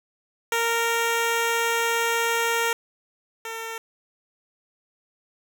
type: tone pair in turn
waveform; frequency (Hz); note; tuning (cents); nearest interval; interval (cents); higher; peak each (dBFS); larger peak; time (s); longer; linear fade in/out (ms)
10% pulse; 463.1 / 452.5; A#4 / A4; -11 / +48; unison; 41; first; -13 / -23; first; 0.52-2.73 / 3.45-3.78; first; 2
effects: none